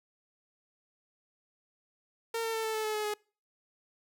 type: tone with pitch steps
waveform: sawtooth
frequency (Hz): 457.1 / 451.6 / 446.1 / 440.8 / 435.5 / 430.2 / 425 / 419.9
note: A#4 / A4 / A4 / A4 / A4 / A4 / G#4 / G#4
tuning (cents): -34 / +45 / +24 / +3 / -18 / -39 / +40 / +19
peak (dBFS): -27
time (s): 2.34-3.14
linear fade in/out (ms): 5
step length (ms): 100
effects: noise-tail reverb RT60 0.4 s tail -26 dB re dry